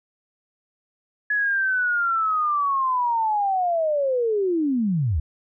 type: linear sweep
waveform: sine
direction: down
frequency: 1700 to 65.41 Hz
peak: -19 dBFS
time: 1.3-5.2 s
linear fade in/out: 5 ms
effects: none